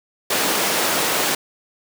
pink high-pass noise, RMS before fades -20 dBFS, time 0.3-1.35 s, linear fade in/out 5 ms, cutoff 330 Hz, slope 12 dB/octave, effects none

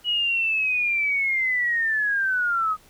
sine linear sweep, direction down, 2924 to 1244.5 Hz, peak -20 dBFS, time 0.04-2.77 s, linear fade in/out 50 ms, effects pink hiss -54 dBFS RMS until 2.89 s

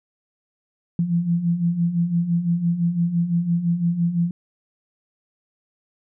sine beating tone pair, 167.1 / 173 Hz, E3 / F3, +24 / -16 cents, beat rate 5.9 Hz, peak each -25 / -19 dBFS, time 0.99-4.31 s, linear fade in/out 2 ms, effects none

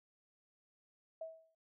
sine tone with exponential decay, 647 Hz, E5, 32 cents flat, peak -39 dBFS, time 1.21-1.55 s, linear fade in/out 5 ms, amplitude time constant 73 ms, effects none

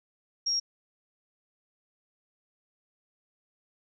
sine tone, 5588 Hz, F8, in tune, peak -25 dBFS, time 0.46-0.6 s, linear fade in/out 10 ms, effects none

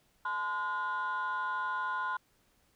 sine tone cluster, 862 / 1027 / 1439 Hz, A5 / C6 / F#6, -36 / -33 / -49 cents, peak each -40 / -32 / -34 dBFS, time 0.25-2.17 s, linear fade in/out 5 ms, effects tanh soft clip ceiling -27 dBFS + pink hiss -70 dBFS RMS until 2.75 s

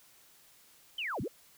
sine linear two-way sweep, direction down then up, 3166 to 82.41 to 544 Hz, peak -33 dBFS, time 0.98-1.28 s, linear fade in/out 5 ms, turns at 1.21 s, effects white hiss -61 dBFS RMS until 1.57 s

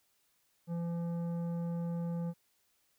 sine tone with tanh clipping, 170.1 Hz, F3, 45 cents flat, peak -35 dBFS, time 0.67-2.34 s, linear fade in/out 50 ms, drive 11 dB, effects white hiss -74 dBFS RMS until 2.98 s

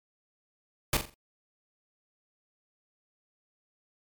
pink noise with echo, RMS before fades -25 dBFS, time 0.93-0.97 s, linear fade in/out 2 ms, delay 43 ms, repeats 4, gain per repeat -9 dB, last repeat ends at 1.142 s, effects MP3 96 kbps

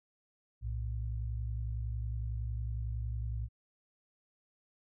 sine tone pair together, 60.8 / 111.7 Hz, B1 / A2, -26 / +27 cents, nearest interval major seventh, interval 1053 cents, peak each -35 / -38 dBFS, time 0.61-3.49 s, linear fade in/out 50 ms, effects none

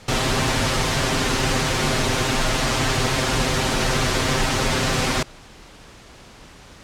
pink noise with comb filter, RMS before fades -20 dBFS, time 0.08-5.23 s, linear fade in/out 5 ms, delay 7.7 ms, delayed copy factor +0.75, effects pink hiss -44 dBFS RMS until 6.83 s + low-pass 7000 Hz 12 dB/octave

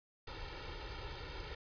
pink noise with comb filter, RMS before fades -45 dBFS, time 0.27-1.55 s, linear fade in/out 5 ms, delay 2.2 ms, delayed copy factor +1, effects resampled to 11025 Hz

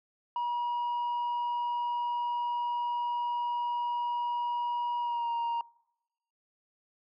sine tone with pitch glide, 960 to 937.5 Hz, B5 to A#5, -49 to +10 cents, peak -26 dBFS, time 0.36-5.61 s, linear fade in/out 2 ms, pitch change -41 cents, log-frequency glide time 5-5.3 s, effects noise-tail reverb RT60 0.9 s tail -25 dB re dry + tanh soft clip ceiling -28 dBFS

